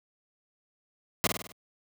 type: noise with echo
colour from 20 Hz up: pink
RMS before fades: -24 dBFS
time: 1.24-1.27 s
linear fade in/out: 0 ms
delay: 50 ms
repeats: 5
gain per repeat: -5 dB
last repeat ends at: 1.52 s
effects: high-pass 100 Hz 12 dB/octave